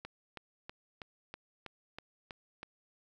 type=click train; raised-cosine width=0.3 ms; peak=-27 dBFS; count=9; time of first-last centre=0.05-2.631 s; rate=3.1 Hz; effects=11-bit